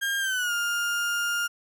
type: tone with pitch glide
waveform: 35% pulse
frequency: 1610 to 1409.7 Hz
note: G6 to F6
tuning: +46 to +16 cents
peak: -23 dBFS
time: 0.01-1.48 s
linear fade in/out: 20 ms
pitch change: -230 cents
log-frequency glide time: 0.19-0.53 s
effects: none